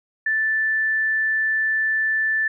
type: tone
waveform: sine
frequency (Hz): 1760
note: A6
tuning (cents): 0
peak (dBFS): -18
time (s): 0.26-2.48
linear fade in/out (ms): 5
effects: none